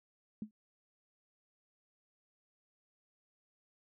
sine tone with exponential decay, 213.7 Hz, G#3, 50 cents sharp, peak -34 dBFS, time 0.42-0.51 s, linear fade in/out 2 ms, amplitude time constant 19 ms, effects none

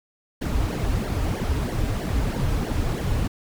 brown noise with flanger, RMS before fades -24 dBFS, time 0.41-3.28 s, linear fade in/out 10 ms, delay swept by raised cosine 0.78 to 5.88 ms, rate 3.1 Hz, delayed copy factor -0.8, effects none

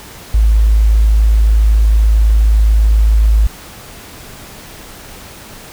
sine tone, 53.7 Hz, A1, 41 cents flat, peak -6 dBFS, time 0.34-3.47 s, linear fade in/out 5 ms, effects pink hiss -34 dBFS RMS until 5.72 s

